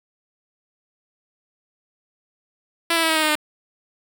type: tone with pitch steps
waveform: 5% pulse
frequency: 334.9 / 329.3 / 323.9 / 318.5 / 313.2 / 308 / 302.9 Hz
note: E4 / E4 / E4 / D#4 / D#4 / D#4 / D#4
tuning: +27 / -2 / -30 / +41 / +11 / -17 / -46 cents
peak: -6 dBFS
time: 2.9-3.355 s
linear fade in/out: 5 ms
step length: 65 ms
effects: 8-bit